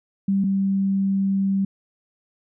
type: tone pair in turn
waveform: sine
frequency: 196 / 194.9 Hz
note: G3 / G3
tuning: 0 / -10 cents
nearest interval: unison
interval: 10 cents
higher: first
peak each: -17 / -18 dBFS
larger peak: first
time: 0.28-0.44 / 0.44-1.65 s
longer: second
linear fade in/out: 5 ms
effects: none